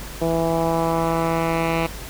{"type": "tone with low-pass filter sweep", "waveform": "10% pulse", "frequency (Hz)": 165, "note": "E3", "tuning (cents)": 2, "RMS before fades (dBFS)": -21, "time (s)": [0.21, 1.87], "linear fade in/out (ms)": 10, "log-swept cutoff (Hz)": [580, 2800], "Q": 1.5, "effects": ["added 50 Hz sine -36 dBFS peak until 2.09 s", "pink hiss -36 dBFS RMS until 2.09 s"]}